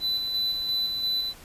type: tone with tremolo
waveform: triangle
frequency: 3995 Hz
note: B7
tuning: 19 cents sharp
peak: -22 dBFS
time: 0-1.34 s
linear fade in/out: 50 ms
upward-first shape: square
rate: 2.9 Hz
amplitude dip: 35%
effects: pink hiss -48 dBFS RMS until 1.44 s + resampled to 32000 Hz